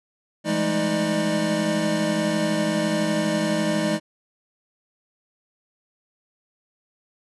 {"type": "tone cluster", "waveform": "square", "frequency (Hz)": [167.8, 201.5, 213.5, 315.2, 599], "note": ["E3", "G3", "G#3", "D#4", "D5"], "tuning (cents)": [31, 48, 48, 23, 34], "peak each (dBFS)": [-29, -32, -27, -27, -27], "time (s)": [0.44, 4], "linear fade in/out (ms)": 50, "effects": ["resampled to 24000 Hz"]}